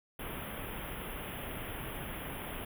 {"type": "band-stop noise", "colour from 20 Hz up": "pink", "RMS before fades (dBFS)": -41, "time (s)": [0.19, 2.65], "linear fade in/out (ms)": 5, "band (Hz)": [3400, 10000], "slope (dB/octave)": 96, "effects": []}